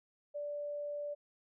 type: tone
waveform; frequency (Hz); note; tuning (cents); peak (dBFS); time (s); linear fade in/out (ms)
sine; 584; D5; -10; -37; 0.34-1.15; 20
effects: none